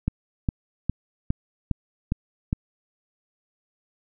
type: click train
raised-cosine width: 5 ms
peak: -10 dBFS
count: 7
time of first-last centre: 0.08-2.529 s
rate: 2.45 Hz
effects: none